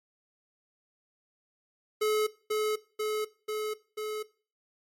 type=tone with echo; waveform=square; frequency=428.4 Hz; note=A4; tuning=46 cents flat; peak=-25 dBFS; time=2.01-2.27 s; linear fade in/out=10 ms; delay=490 ms; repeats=4; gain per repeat=-2 dB; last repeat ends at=4.23 s; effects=noise-tail reverb RT60 0.4 s tail -19 dB re dry + MP3 64 kbps